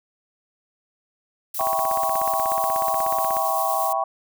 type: noise with tremolo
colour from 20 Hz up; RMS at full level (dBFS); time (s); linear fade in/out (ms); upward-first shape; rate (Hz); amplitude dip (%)
violet; -29; 1.54-3.93; 5; triangle; 8.4; 25
type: chord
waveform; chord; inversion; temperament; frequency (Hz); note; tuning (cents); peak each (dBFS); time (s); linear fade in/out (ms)
sine; C# half-diminished seventh; first; equal; 659.3 / 784 / 987.8 / 1108.7; E5 / G5 / B5 / C#6; 0 / 0 / 0 / 0; -26 / -24 / -29 / -26; 1.59-4.04; 5
type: click train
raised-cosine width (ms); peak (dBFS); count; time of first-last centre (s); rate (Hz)
0.5; -18; 30; 1.61-3.368; 16.5
effects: none

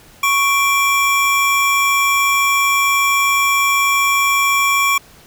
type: tone pair together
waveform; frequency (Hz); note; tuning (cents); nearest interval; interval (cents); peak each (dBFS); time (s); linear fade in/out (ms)
square; 1108.7 / 2349; C#6 / D7; 0 / 0; octave + minor second; 1300; -16; 0.23-4.98; 5
effects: pink hiss -45 dBFS RMS until 5.26 s

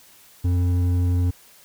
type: tone with hard clipping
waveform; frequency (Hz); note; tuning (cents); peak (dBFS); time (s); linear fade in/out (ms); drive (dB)
sine; 88.8; F2; +29; -19; 0.44-1.31; 10; 7
effects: white hiss -51 dBFS RMS until 1.64 s

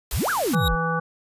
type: noise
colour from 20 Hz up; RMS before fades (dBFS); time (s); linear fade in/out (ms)
white; -31; 0.11-0.55; 2
type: exponential two-way sweep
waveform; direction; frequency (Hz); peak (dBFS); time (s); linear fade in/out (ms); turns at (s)
sine; up then down; 33.81 to 1705 to 33.81; -21; 0.12-0.76; 20; 0.3
type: tone with exponential growth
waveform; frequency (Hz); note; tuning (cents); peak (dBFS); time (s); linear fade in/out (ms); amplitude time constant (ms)
45% pulse; 3796; A#7; +31; -21; 0.46-0.68; 1; 47
type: harmonic tone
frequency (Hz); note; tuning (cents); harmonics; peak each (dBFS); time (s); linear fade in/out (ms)
164.81; E3; 0; 1 / 3 / 5 / 7 / 9; -26 / -29 / -30 / -27 / -28; 0.53-1; 10
effects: resampled to 32000 Hz

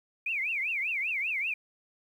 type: tone with vibrato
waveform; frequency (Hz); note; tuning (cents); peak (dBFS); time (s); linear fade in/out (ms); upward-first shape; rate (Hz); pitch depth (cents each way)
sine; 2378; D7; +21; -28; 0.26-1.54; 5; triangle; 5.1; 280
effects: 10-bit

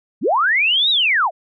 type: linear two-way sweep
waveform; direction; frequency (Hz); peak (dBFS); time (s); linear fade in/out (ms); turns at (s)
sine; up then down; 140.7 to 3921 to 565; -13; 0.21-1.31; 50; 0.9
effects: none

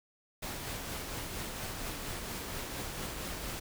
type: noise with tremolo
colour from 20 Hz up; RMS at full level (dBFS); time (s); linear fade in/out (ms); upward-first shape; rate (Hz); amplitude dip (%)
pink; -38; 0.42-3.6; 10; triangle; 4.3; 35
effects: none

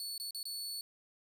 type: tone with dropouts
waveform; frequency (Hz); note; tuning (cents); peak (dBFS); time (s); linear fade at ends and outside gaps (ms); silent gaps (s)
sawtooth; 4435; C#8; 0; -36; 0-0.81; 1; 0.179-0.199 / 0.308-0.347 / 0.43-0.454
effects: none

